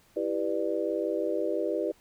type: chord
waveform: sine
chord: E minor seventh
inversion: none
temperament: just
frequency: 329.6 / 395.6 / 494.4 / 593.3 Hz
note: E4 / G4 / B4 / D5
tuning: 0 / +16 / +2 / +18 cents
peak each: -32 dBFS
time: 0.16-1.92 s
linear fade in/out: 10 ms
effects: pink hiss -62 dBFS RMS until 2 s